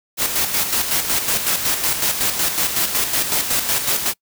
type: noise with tremolo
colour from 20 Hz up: white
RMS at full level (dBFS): -18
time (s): 0.17-4.14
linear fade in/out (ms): 50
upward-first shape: square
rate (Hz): 5.4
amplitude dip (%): 50
effects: noise-tail reverb RT60 0.1 s tail -25 dB re dry